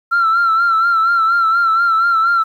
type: tone with vibrato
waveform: sine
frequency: 1355 Hz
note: E6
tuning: 47 cents sharp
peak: -9 dBFS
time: 0.11-2.44 s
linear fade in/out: 20 ms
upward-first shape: sine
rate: 4.2 Hz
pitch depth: 56 cents each way
effects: tanh soft clip ceiling -8 dBFS + 8-bit